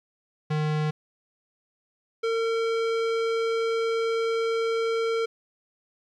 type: tone pair in turn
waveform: square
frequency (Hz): 152.9 / 454.8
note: D#3 / A#4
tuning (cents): -30 / -43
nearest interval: octave + perfect fifth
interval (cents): 1887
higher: second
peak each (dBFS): -24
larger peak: neither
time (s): 0.5-0.91 / 2.23-5.26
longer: second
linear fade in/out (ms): 10
effects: low-pass 4000 Hz 12 dB/octave + 11-bit